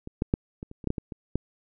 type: clicks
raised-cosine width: 3 ms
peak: -24 / -11 / -9 / -23 / -29 / -28 / -12 / -13 / -18 / -23 / -12 dBFS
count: 11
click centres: 0.074 / 0.221 / 0.339 / 0.629 / 0.714 / 0.842 / 0.873 / 0.904 / 0.982 / 1.122 / 1.356 s
effects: none